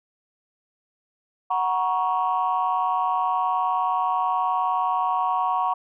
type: chord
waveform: sine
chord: F# major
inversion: none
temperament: equal with one note detuned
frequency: 740 / 949.7 / 1108.7 Hz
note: F#5 / A#5 / C#6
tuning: 0 / +32 / 0 cents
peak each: -24 dBFS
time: 1.5-5.74 s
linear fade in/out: 10 ms
effects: tanh soft clip ceiling -13 dBFS

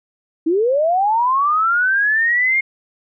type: linear sweep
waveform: sine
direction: up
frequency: 305.6 to 2153 Hz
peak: -13 dBFS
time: 0.46-2.61 s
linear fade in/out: 10 ms
effects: none

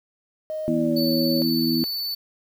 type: tone with pitch glide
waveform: sine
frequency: 622.3 to 554.4 Hz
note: D#5 to C#5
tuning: 0 to 0 cents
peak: -26 dBFS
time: 0.5-1.42 s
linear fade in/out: 0 ms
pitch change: -200 cents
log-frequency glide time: 0.64-1.11 s
type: harmonic tone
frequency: 81.7 Hz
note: E2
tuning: 15 cents flat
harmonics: 2 / 3 / 4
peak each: -29 / -22 / -24 dBFS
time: 0.68-1.84 s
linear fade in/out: 0 ms
type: tone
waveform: square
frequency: 4492 Hz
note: C#8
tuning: 22 cents sharp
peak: -26 dBFS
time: 0.96-2.15 s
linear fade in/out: 10 ms
effects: 8-bit

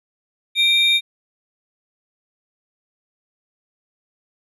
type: tone pair together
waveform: triangle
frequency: 2349 / 3691 Hz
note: D7 / A#7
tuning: 0 / -18 cents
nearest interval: minor sixth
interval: 782 cents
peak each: -17 / -13 dBFS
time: 0.55-1.01 s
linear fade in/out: 50 ms
effects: resampled to 32000 Hz

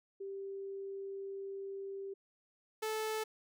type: tone pair in turn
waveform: sine / sawtooth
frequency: 392 / 436 Hz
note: G4 / A4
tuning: 0 / -16 cents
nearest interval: major second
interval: 184 cents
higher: second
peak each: -40 / -31 dBFS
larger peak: second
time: 0.2-2.14 / 2.82-3.24 s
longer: first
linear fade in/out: 10 ms
effects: none

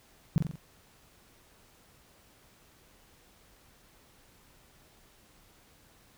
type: tone with echo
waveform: sine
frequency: 157.4 Hz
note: D#3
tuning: 20 cents sharp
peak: -19 dBFS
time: 0.36-0.38 s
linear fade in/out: 0 ms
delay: 44 ms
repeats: 4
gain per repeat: -5 dB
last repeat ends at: 0.556 s
effects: pink hiss -61 dBFS RMS until 6.17 s

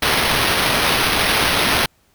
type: noise with sample-and-hold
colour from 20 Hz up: white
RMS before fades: -17 dBFS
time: 0.02-1.86 s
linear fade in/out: 5 ms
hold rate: 7350 Hz
effects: pink hiss -59 dBFS RMS until 2.14 s

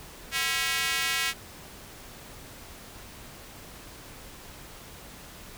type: tone with high-pass filter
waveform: square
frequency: 148.6 Hz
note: D3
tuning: 21 cents sharp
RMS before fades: -28 dBFS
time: 0.31-1.34 s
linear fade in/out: 50 ms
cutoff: 2100 Hz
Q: 1.4
effects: pink hiss -46 dBFS RMS until 5.57 s

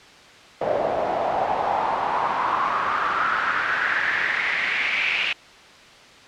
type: noise with band-pass filter sweep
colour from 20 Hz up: pink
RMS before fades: -23 dBFS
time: 0.61-5.33 s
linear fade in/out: 5 ms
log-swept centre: 580 to 2600 Hz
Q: 4.6
effects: white hiss -46 dBFS RMS until 6.27 s + low-pass 4000 Hz 12 dB/octave

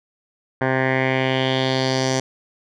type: tone with low-pass filter sweep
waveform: 10% pulse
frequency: 131.2 Hz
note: C3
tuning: 5 cents sharp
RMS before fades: -20 dBFS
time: 0.61-2.2 s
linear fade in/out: 5 ms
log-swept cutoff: 1500 to 6200 Hz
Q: 3.2
effects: none

